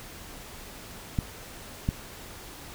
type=clicks; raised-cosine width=5 ms; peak=-12 dBFS; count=2; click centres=1.188 / 1.889 s; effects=pink hiss -44 dBFS RMS until 2.74 s